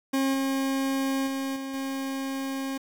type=tone with level steps; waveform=40% pulse; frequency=269.8 Hz; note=C#4; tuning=47 cents flat; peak=-22 / -24 / -27 / -32 / -28 dBFS; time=0.13-2.78 s; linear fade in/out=10 ms; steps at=0.33 / 1.26 / 1.55 / 1.73 s; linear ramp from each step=20 ms; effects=8-bit